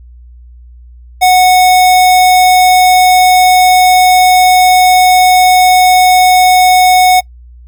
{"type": "tone", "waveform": "square", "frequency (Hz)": 736, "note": "F#5", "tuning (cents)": -9, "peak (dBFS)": -4, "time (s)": [1.21, 7.21], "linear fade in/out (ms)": 20, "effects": ["noise-tail reverb RT60 0.1 s tail -25 dB re dry", "added 60 Hz sine -32 dBFS peak until 7.67 s"]}